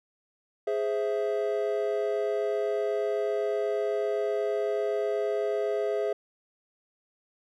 triangle chord, Ab augmented, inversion none, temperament equal, 415.3 / 523.3 / 659.3 Hz, Ab4 / C5 / E5, 0 / 0 / 0 cents, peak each -26 / -31 / -29 dBFS, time 0.67-6.13 s, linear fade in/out 5 ms, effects none

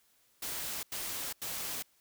white noise bursts, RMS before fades -38 dBFS, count 3, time 0.42-1.826 s, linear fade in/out 5 ms, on 410 ms, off 88 ms, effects white hiss -69 dBFS RMS until 2 s

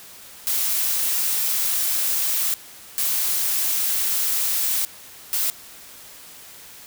blue noise bursts at uneven times, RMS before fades -22 dBFS, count 3, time 0.47-2.54 / 2.98-4.85 / 5.33-5.5 s, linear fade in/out 0 ms, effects white hiss -43 dBFS RMS until 6.86 s

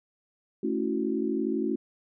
sine chord, F# minor seventh, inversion first, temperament equal, 220 / 277.2 / 329.6 / 370 Hz, A3 / C#4 / E4 / F#4, 0 / 0 / 0 / 0 cents, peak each -31 dBFS, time 0.63-1.76 s, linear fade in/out 5 ms, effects none

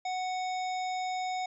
harmonic tone with a mistuned harmonic, 740 Hz, F#5, in tune, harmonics 1 / 3 / 5 / 7 / 9, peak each -31 / -41 / -45 / -48 / -50 dBFS, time 0.05-1.46 s, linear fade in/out 5 ms, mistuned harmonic 9, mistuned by +50 cents, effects none

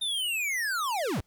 square linear sweep, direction down, 3672 to 55.6 Hz, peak -28 dBFS, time 0.01-1.21 s, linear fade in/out 10 ms, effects pink hiss -70 dBFS RMS until 1.26 s

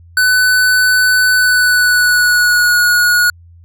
square tone with pitch glide, 1500 to 1451.4 Hz, F#6 to F#6, +23 to -34 cents, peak -9 dBFS, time 0.17-3.3 s, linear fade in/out 2 ms, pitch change -57 cents, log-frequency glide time 1.36-2.78 s, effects added 85 Hz sine -38 dBFS peak until 3.64 s

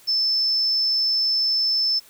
sine tone, 5274 Hz, E8, in tune, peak -18 dBFS, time 0.07-2 s, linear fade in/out 20 ms, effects white hiss -51 dBFS RMS until 2.09 s

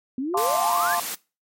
sine exponential sweep, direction up, 247.1 to 1762 Hz, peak -24 dBFS, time 0.18-0.95 s, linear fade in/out 2 ms
sine chord, D minor seventh, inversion first, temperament equal, 698.5 / 880 / 1046.5 / 1174.7 Hz, F5 / A5 / C6 / D6, 0 / 0 / 0 / 0 cents, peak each -25 / -29 / -26 / -29 dBFS, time 0.34-1 s, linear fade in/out 2 ms
white high-pass noise, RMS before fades -30 dBFS, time 0.37-1.15 s, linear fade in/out 5 ms, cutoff 160 Hz, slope 12 dB/octave
effects noise-tail reverb RT60 0.3 s tail -22 dB re dry + MP3 64 kbps

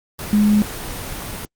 sine tone in noise, 209.1 Hz, G#3, 12 cents sharp, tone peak -11 dBFS, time 0.33-0.62 s, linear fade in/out 0 ms, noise pink, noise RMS -29 dBFS, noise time 0.19-1.45 s, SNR +15 dB, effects Opus 24 kbps

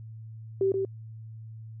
sine tone with echo, 387.2 Hz, G4, 21 cents flat, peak -21 dBFS, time 0.61-0.72 s, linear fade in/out 2 ms, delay 130 ms, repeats 1, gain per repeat -4 dB, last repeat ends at 0.85 s, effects added 111 Hz sine -40 dBFS peak until 1.8 s

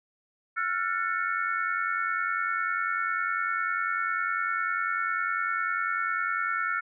sine tone cluster, 1351 / 1441 / 1781 / 2208 Hz, E6 / F#6 / A6 / C#7, +42 / -46 / +21 / -7 cents, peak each -29 / -31 / -34 / -35 dBFS, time 0.56-6.81 s, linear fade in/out 20 ms, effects none

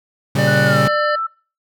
40% pulse chord, G diminished, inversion first, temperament equal, 116.54 / 138.59 / 196 Hz, Bb2 / Db3 / G3, 0 / 0 / 0 cents, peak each -21 / -16 / -20 dBFS, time 0.35-0.88 s, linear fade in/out 5 ms
harmonic tone, 597 Hz, D5, 28 cents sharp, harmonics 1 / 3 / 5 / 7 / 8, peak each -18 / -21 / -34 / -33 / -36 dBFS, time 0.38-1.16 s, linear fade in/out 10 ms
sine tone with pitch glide, 1480 to 1326.2 Hz, F#6 to E6, 0 to +10 cents, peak -18 dBFS, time 0.47-1.27 s, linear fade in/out 10 ms, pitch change -190 cents, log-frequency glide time 0.65-0.79 s
effects noise-tail reverb RT60 0.4 s tail -24 dB re dry

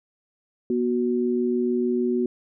sine tone pair together, 242.2 / 368.8 Hz, B3 / F#4, -34 / -6 cents, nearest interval perfect fifth, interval 728 cents, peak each -23 dBFS, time 0.7-2.26 s, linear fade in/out 2 ms, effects none

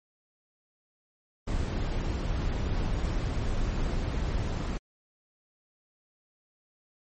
brown noise, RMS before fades -29 dBFS, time 1.47-4.78 s, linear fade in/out 10 ms, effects MP3 32 kbps

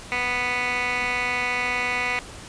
15% pulse tone with band-pass filter, 246.9 Hz, B3, in tune, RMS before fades -25 dBFS, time 0.12-2.19 s, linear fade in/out 0 ms, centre 2000 Hz, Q 3.4, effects pink hiss -40 dBFS RMS until 2.48 s + resampled to 22050 Hz

